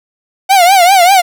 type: tone with vibrato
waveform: 45% pulse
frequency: 740 Hz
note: F#5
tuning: in tune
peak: -4 dBFS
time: 0.49-1.22 s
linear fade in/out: 20 ms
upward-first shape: triangle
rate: 5.1 Hz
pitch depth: 160 cents each way
effects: none